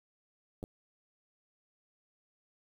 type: clicks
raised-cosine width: 2 ms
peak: -28 dBFS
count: 2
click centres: 0.629 / 0.639 s
effects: 9-bit